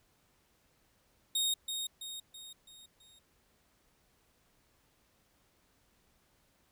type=tone with echo; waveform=sawtooth; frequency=3723 Hz; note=A#7; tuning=3 cents flat; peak=-26 dBFS; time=1.35-1.54 s; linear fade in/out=5 ms; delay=330 ms; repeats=5; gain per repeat=-6 dB; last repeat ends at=3.19 s; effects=pink hiss -71 dBFS RMS until 6.71 s